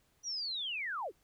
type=linear sweep; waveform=sine; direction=down; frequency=5920 to 292.4 Hz; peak=-35 dBFS; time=0.23-1.12 s; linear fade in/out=50 ms; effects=pink hiss -72 dBFS RMS until 1.23 s